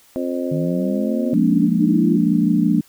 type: harmonic tone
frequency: 87.8 Hz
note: F2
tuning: 10 cents sharp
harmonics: 3 / 4 / 5 / 6 / 7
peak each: -23 / -27 / -37 / -27 / -29 dBFS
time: 0.16-1.34 s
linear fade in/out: 0 ms
type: linear sweep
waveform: sine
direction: up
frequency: 151.3 to 343.8 Hz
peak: -20 dBFS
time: 0.51-2.17 s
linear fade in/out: 10 ms
type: chord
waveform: sine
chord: Bb dominant seventh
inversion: second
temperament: equal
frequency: 174.61 / 207.7 / 233.1 / 293.7 Hz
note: F3 / Ab3 / Bb3 / D4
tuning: 0 / 0 / 0 / 0 cents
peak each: -19 dBFS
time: 1.33-2.81 s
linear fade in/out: 5 ms
effects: white hiss -52 dBFS RMS until 2.88 s